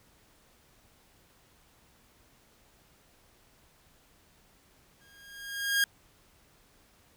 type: tone with exponential growth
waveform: sawtooth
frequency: 1625 Hz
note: G#6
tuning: 38 cents flat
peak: -18 dBFS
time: 5.01-5.84 s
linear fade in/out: 2 ms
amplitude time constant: 180 ms
effects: pink hiss -63 dBFS RMS until 7.16 s